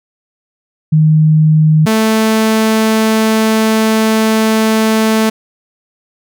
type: tone pair in turn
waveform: sine / sawtooth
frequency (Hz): 155.56 / 220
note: D#3 / A3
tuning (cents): 0 / 0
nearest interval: tritone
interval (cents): 600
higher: second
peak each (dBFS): -5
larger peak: neither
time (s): 0.92-1.86 / 1.86-5.3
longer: second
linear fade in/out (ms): 10
effects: none